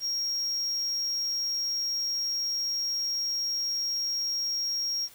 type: tone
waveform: triangle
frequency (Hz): 5588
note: F8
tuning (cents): 0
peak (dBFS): -26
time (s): 0-5.09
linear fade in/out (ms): 50
effects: white hiss -53 dBFS RMS until 5.14 s